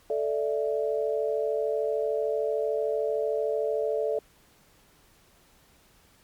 sine chord, A suspended fourth, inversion none, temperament just, 440 / 586.7 / 660 Hz, A4 / D5 / E5, 0 / -2 / +2 cents, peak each -27 / -29 / -32 dBFS, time 0.1-4.19 s, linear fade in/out 2 ms, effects pink hiss -60 dBFS RMS until 6.23 s + MP3 96 kbps

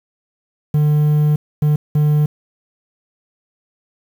triangle tone bursts at uneven times, 149.9 Hz, D3, 36 cents sharp, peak -9 dBFS, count 3, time 0.74-1.36 / 1.62-1.76 / 1.95-2.26 s, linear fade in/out 5 ms, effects 7-bit

